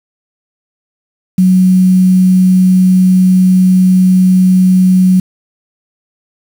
sine tone with quantisation, 185 Hz, F#3, in tune, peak -4 dBFS, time 1.38-5.2 s, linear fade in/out 5 ms, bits 5, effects none

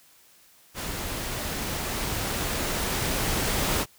pink noise with level ramp, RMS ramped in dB -33 to -25 dBFS, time 0.74-3.86 s, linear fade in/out 50 ms, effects white hiss -57 dBFS RMS until 3.98 s

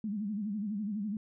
sine tone with vibrato, 207.7 Hz, G#3, in tune, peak -32 dBFS, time 0.04-1.17 s, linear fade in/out 2 ms, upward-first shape sine, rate 12 Hz, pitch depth 110 cents each way, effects none

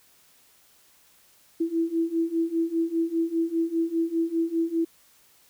sine beating tone pair, 327.9 / 332.9 Hz, E4 / E4, -9 / +17 cents, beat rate 5 Hz, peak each -27 / -25 dBFS, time 1.6-4.85 s, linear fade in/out 10 ms, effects white hiss -59 dBFS RMS until 5.49 s

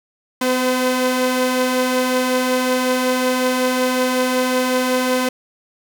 sawtooth tone pair together, 252.8 / 511 Hz, B3 / C5, +41 / -41 cents, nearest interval octave, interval 1218 cents, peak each -15 dBFS, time 0.41-5.29 s, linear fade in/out 5 ms, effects none

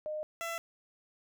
sine / 15% pulse tone pair in turn, 612 / 670.2 Hz, D#5 / E5, -29 / +29 cents, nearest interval major second, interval 158 cents, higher second, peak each -34 / -29 dBFS, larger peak second, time 0.06-0.23 / 0.41-0.58 s, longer neither, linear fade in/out 0 ms, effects none

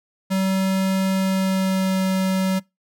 square tone with pitch glide, 190.8 to 189.26 Hz, G3 to F#3, -47 to +39 cents, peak -19 dBFS, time 0.3-2.6 s, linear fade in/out 20 ms, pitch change -14 cents, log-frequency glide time 1.13-2.04 s, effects noise-tail reverb RT60 0.2 s tail -23 dB re dry

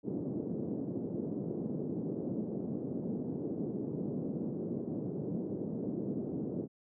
pink band-pass noise, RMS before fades -37 dBFS, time 0.03-6.68 s, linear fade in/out 50 ms, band 160 to 420 Hz, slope 24 dB/octave, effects none

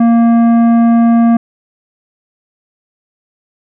sine tone with tanh clipping, 232.2 Hz, A#3, 7 cents flat, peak -7 dBFS, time 0-1.37 s, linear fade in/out 5 ms, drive 11 dB, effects none

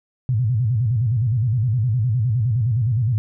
sine tone with vibrato, 116.54 Hz, A#2, in tune, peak -16 dBFS, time 0.29-3.18 s, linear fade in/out 0 ms, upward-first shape square, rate 9.7 Hz, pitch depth 160 cents each way, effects none

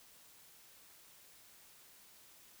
silence, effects white hiss -61 dBFS RMS until 2.6 s

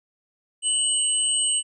sine tone pair together, 2960 / 8362 Hz, F#7 / C9, 0 / -2 cents, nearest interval octave + tritone, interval 1798 cents, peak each -25 / -21 dBFS, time 0.62-1.63 s, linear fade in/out 50 ms, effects none

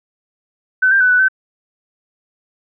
sine tone with pitch steps, 1516 / 1585 / 1500 / 1486 / 1533 Hz, F#6 / G6 / F#6 / F#6 / G6, +42 / +19 / +23 / +7 / -39 cents, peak -9 dBFS, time 0.82-1.285 s, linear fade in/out 10 ms, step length 93 ms, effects none

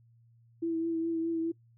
sine tone with vibrato, 329.6 Hz, E4, in tune, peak -28 dBFS, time 0.62-1.52 s, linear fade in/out 10 ms, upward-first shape triangle, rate 4.8 Hz, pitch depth 27 cents each way, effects noise-tail reverb RT60 0.1 s tail -20 dB re dry + added 116 Hz sine -59 dBFS peak until 1.77 s

